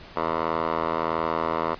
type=tone with band-pass filter; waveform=10% pulse; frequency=81.5 Hz; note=E2; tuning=19 cents flat; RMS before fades=-26 dBFS; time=0.16-1.75 s; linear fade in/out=10 ms; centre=880 Hz; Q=3.4; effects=pink hiss -45 dBFS RMS until 1.79 s + resampled to 11025 Hz